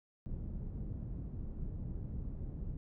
pink low-pass noise, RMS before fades -41 dBFS, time 0.26-2.77 s, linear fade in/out 0 ms, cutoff 190 Hz, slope 12 dB/octave, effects none

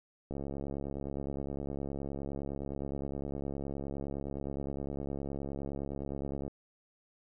click train, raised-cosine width 2 ms, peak -25 dBFS, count 431, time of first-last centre 0.31-6.479 s, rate 69.7 Hz, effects none

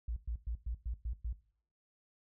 sine tone bursts, 56.7 Hz, A#1, 47 cents flat, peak -34 dBFS, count 7, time 0.08-1.328 s, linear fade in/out 5 ms, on 84 ms, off 110 ms, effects noise-tail reverb RT60 0.5 s tail -17 dB re dry

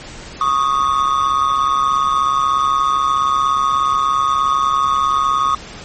triangle ring-modulated tone, 1174.7 Hz, D6, in tune, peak -8 dBFS, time 0.41-5.55 s, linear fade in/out 2 ms, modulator 68.4 Hz, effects pink hiss -34 dBFS RMS until 5.84 s + MP3 32 kbps

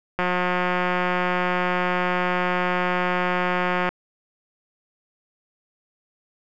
click train, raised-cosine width 0.5 ms, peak -8 dBFS, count 667, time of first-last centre 0.19-3.89 s, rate 180 Hz, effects none

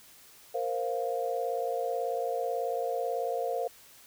sine chord, Bb suspended second, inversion none, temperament just, 466.2 / 524.4 / 699.2 Hz, Bb4 / C5 / F5, 0 / +4 / +2 cents, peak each -33 dBFS, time 0.54-3.68 s, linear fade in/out 10 ms, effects white hiss -55 dBFS RMS until 4.06 s

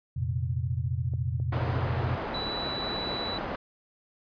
sine chord, F suspended fourth, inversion none, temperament equal, 87.31 / 116.54 / 130.81 Hz, F2 / Bb2 / C3, 0 / 0 / 0 cents, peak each -31 dBFS, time 0.16-2.17 s, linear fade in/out 10 ms
clicks, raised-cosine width 2 ms, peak -31 dBFS, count 5, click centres 1.137 / 1.4 / 1.962 / 2.687 / 2.947 s
white low-pass noise, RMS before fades -34 dBFS, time 1.52-3.56 s, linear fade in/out 5 ms, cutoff 1000 Hz, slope 12 dB/octave
sine tone, 3951 Hz, B7, in tune, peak -33 dBFS, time 2.34-3.38 s, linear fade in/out 5 ms
effects resampled to 11025 Hz

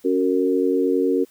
sine chord, F# major, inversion second, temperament equal with one note detuned, 277.2 / 370 / 459.5 Hz, C#4 / F#4 / A#4, 0 / 0 / -25 cents, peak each -21 dBFS, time 0.04-1.25 s, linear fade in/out 20 ms, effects white hiss -56 dBFS RMS until 1.3 s

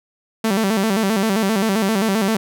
sawtooth tone with vibrato, 207.7 Hz, G#3, in tune, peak -12 dBFS, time 0.44-2.37 s, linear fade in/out 5 ms, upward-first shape square, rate 7.6 Hz, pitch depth 120 cents each way, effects none

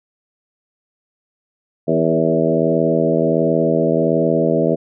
harmonic tone with a mistuned harmonic, 81.4 Hz, E2, 21 cents flat, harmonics 2 / 3 / 4 / 5 / 6 / 7 / 8, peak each -21 / -21 / -21 / -21 / -21 / -21 / -21 dBFS, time 1.87-4.76 s, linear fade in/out 20 ms, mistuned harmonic 6, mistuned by -19 cents, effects none

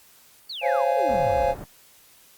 sine exponential sweep, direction down, 4699 to 45.05 Hz, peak -31 dBFS, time 0.49-1.47 s, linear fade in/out 10 ms
triangle chord, Db major seventh, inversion third, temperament just, 519.7 / 554.4 / 693 / 831.5 Hz, C5 / Db5 / F5 / Ab5, -12 / 0 / -14 / +2 cents, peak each -23 dBFS, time 0.61-1.55 s, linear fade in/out 50 ms
pink low-pass noise, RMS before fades -37 dBFS, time 1.09-1.64 s, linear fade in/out 0 ms, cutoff 890 Hz, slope 12 dB/octave
effects white hiss -54 dBFS RMS until 2.37 s + Opus 48 kbps

